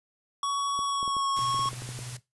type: tone with pitch glide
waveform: square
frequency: 1122 to 1098.3 Hz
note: C#6 to C#6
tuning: +21 to -16 cents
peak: -27 dBFS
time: 0.43-1.69 s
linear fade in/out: 2 ms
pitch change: -37 cents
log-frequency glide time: 0.83-1.29 s
type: clicks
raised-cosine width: 2 ms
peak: -29 dBFS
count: 12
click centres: 0.791 / 1.029 / 1.078 / 1.167 / 1.39 / 1.545 / 1.593 / 1.657 / 1.731 / 1.821 / 1.89 / 1.99 s
type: tone with tremolo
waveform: sine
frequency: 123.47 Hz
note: B2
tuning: in tune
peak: -36 dBFS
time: 1.36-2.2 s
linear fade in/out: 50 ms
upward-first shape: square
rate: 17 Hz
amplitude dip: 45%
type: noise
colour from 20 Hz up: white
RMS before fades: -41 dBFS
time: 1.36-2.17 s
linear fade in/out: 5 ms
effects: noise-tail reverb RT60 0.2 s tail -17 dB re dry + resampled to 24000 Hz